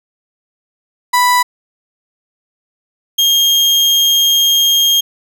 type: tone pair in turn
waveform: 35% pulse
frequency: 987.8 / 3228 Hz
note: B5 / G#7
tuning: 0 / -50 cents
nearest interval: octave + major sixth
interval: 2050 cents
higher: second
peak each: -7 dBFS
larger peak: neither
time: 1.13-1.43 / 3.18-5.01 s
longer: second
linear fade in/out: 10 ms
effects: none